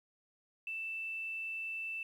sine tone with quantisation, 2655 Hz, E7, 12 cents sharp, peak -37 dBFS, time 0.67-2.03 s, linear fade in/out 2 ms, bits 11, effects none

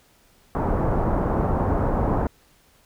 pink low-pass noise, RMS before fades -22 dBFS, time 0.55-2.27 s, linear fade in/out 0 ms, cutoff 1100 Hz, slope 24 dB/octave, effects pink hiss -58 dBFS RMS until 2.85 s

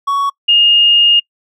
triangle / sine tone pair in turn, 1118 / 2840 Hz, C#6 / F7, +14 / +28 cents, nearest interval octave + major third, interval 1614 cents, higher second, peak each -10 / -6 dBFS, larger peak second, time 0.07-0.3 / 0.48-1.2 s, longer second, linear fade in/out 10 ms, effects noise-tail reverb RT60 0.1 s tail -25 dB re dry

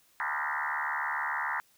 sine tone with frequency modulation, 1396.9 Hz, F6, in tune, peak -29 dBFS, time 0.2-1.6 s, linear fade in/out 0 ms, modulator 73.5 Hz, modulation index 7.4, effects white hiss -65 dBFS RMS until 1.77 s

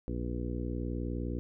harmonic tone with a mistuned harmonic, 59.8 Hz, A#1, 45 cents sharp, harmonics 1 / 2 / 3 / 4 / 5 / 6 / 7 / 8, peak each -36 / -39 / -44 / -40 / -41 / -44 / -47 / -46 dBFS, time 0.08-1.39 s, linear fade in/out 0 ms, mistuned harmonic 8, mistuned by +42 cents, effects none

